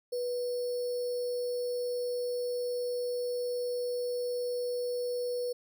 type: tone with sample-and-hold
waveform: sine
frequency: 490.6 Hz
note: B4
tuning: 12 cents flat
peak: -30 dBFS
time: 0.12-5.53 s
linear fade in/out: 10 ms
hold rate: 4900 Hz
effects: none